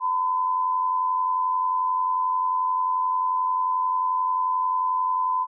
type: tone pair together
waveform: sine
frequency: 919.7 / 1011 Hz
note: A#5 / B5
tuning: -24 / +40 cents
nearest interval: major second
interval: 164 cents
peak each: -30 / -21 dBFS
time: 0-5.47 s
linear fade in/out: 50 ms
effects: none